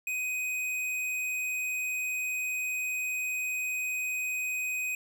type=tone with hard clipping; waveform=sine; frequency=2505 Hz; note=D#7; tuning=11 cents sharp; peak=-31 dBFS; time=0.07-4.95 s; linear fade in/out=2 ms; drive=14 dB; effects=none